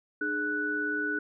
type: tone cluster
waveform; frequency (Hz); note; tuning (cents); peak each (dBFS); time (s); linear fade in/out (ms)
sine; 300.7 / 418.7 / 1482; D4 / G#4 / F#6; +41 / +14 / +2; -34 / -37 / -29; 0.21-1.19; 5
effects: none